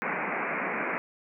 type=band-pass noise; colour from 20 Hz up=white; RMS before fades=-31 dBFS; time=0.02-0.98 s; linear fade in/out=0 ms; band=150 to 2400 Hz; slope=96 dB/octave; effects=none